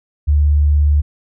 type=tone with vibrato; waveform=sine; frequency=73.6 Hz; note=D2; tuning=4 cents sharp; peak=-9 dBFS; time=0.27-1.02 s; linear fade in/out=20 ms; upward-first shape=triangle; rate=17 Hz; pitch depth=14 cents each way; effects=none